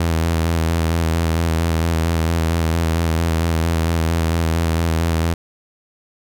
sawtooth tone with vibrato, 82.3 Hz, E2, 2 cents flat, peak -12 dBFS, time 0-5.34 s, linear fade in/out 5 ms, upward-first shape square, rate 4.4 Hz, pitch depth 28 cents each way, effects none

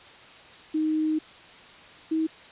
sine tone pair in turn, 311.6 / 318.9 Hz, D#4 / D#4, +3 / +43 cents, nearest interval unison, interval 40 cents, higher second, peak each -22 dBFS, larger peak neither, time 0.74-1.19 / 2.11-2.27 s, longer first, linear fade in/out 10 ms, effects white hiss -48 dBFS RMS until 2.51 s + resampled to 8000 Hz

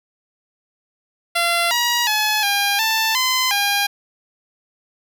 10% pulse tone with pitch steps, 686 / 957 / 853 / 806 / 886 / 1026 / 808 Hz, F5 / A#5 / G#5 / G5 / A5 / C6 / G#5, -31 / +45 / +46 / +48 / +12 / -34 / -48 cents, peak -8 dBFS, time 1.35-3.87 s, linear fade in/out 10 ms, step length 360 ms, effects none

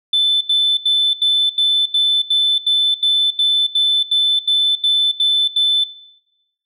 sine tone bursts, 3520 Hz, A7, in tune, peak -10 dBFS, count 16, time 0.13-5.84 s, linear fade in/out 5 ms, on 280 ms, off 82 ms, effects noise-tail reverb RT60 1.0 s tail -21 dB re dry + tanh soft clip ceiling -8 dBFS

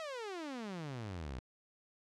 sawtooth exponential sweep, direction down, 659.3 to 59.6 Hz, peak -37 dBFS, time 0-1.39 s, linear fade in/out 0 ms, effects low-pass 6000 Hz 12 dB/octave

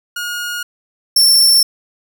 sawtooth tone pair in turn, 1434 / 5414 Hz, F6 / E8, +45 / +45 cents, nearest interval octave + major seventh, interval 2300 cents, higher second, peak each -17 / -5 dBFS, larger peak second, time 0.16-0.63 / 1.16-1.63 s, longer neither, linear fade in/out 5 ms, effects none

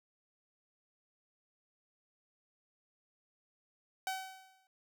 sawtooth tone with exponential decay, 760 Hz, F#5, 46 cents sharp, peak -29 dBFS, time 4.07-4.67 s, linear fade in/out 1 ms, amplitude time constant 130 ms, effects none

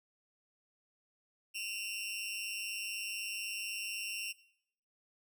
sawtooth tone with amplitude modulation, 2744 Hz, F7, 31 cents flat, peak -31 dBFS, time 1.54-4.33 s, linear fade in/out 20 ms, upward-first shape sine, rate 208 Hz, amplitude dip 75%, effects noise-tail reverb RT60 0.7 s tail -19 dB re dry

